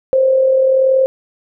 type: tone with amplitude modulation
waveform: sine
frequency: 527 Hz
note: C5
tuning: 12 cents sharp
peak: -7 dBFS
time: 0.13-1.06 s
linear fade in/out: 0 ms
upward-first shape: sine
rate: 40.9 Hz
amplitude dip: 40%
effects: none